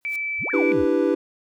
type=noise with exponential growth; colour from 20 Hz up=white; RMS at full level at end=-40 dBFS; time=0.01-0.16 s; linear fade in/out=2 ms; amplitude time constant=32 ms
type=tone; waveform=sine; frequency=2315 Hz; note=D7; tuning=25 cents flat; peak=-24 dBFS; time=0.05-0.72 s; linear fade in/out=0 ms
type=exponential two-way sweep; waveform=sine; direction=up then down; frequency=51.91 to 1937 to 51.91 Hz; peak=-30 dBFS; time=0.38-0.86 s; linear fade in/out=50 ms; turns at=0.51 s
type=chord; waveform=triangle; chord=E minor seventh; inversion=third; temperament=equal; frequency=293.7 / 329.6 / 392 / 493.9 Hz; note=D4 / E4 / G4 / B4; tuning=0 / 0 / 0 / 0 cents; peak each=-21 dBFS; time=0.53-1.15 s; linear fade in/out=10 ms
effects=none